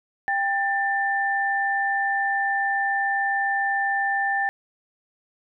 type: tone pair together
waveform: sine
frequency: 793 / 1780.2 Hz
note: G5 / A6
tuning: +20 / +20 cents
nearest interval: octave + major second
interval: 1400 cents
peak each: -24 / -23 dBFS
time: 0.28-4.49 s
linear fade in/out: 0 ms
effects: none